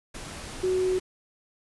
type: tone in noise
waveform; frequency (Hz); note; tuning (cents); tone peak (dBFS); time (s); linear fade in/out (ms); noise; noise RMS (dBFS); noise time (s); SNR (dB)
sine; 370.8; F#4; +4; -22; 0.63-0.99; 10; pink; -39; 0.14-1; +14
effects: resampled to 24000 Hz